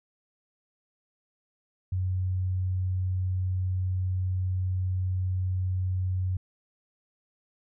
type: tone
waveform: sine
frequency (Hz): 92.5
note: F#2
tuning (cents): 0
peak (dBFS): -25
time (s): 1.92-6.37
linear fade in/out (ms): 5
effects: none